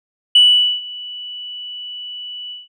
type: tone with ADSR envelope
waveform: sine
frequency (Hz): 2960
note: F#7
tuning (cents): 0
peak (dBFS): -4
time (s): 0.35-2.68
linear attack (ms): 6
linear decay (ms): 450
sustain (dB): -23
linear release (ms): 170
effects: tanh soft clip ceiling -2 dBFS